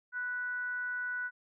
sine tone with frequency modulation, 1480 Hz, F#6, in tune, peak -33 dBFS, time 0.12-1.31 s, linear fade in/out 50 ms, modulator 477 Hz, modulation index 0.23, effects none

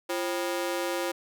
sawtooth ring-modulated tone, 440 Hz, A4, in tune, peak -21 dBFS, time 0.09-1.12 s, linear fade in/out 10 ms, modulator 95.3 Hz, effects none

